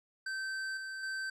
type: tone with level steps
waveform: square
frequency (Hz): 1550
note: G6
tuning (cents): -20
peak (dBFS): -36 / -40 / -36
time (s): 0.26-1.3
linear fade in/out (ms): 5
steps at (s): 0.77 / 1.03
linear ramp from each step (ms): 2
effects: low-pass 7000 Hz 12 dB/octave